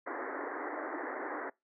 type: band-pass noise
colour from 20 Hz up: pink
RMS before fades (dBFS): -39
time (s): 0.06-1.5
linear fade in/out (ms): 10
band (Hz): 270 to 2000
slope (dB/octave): 96
effects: noise-tail reverb RT60 0.2 s tail -24 dB re dry